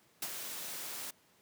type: noise with ADSR envelope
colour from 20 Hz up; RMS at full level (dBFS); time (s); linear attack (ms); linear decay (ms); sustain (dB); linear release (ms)
white; -35; 0.22-1.11; 5; 44; -7; 10
effects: pink hiss -67 dBFS RMS until 1.41 s + high-pass 150 Hz 12 dB/octave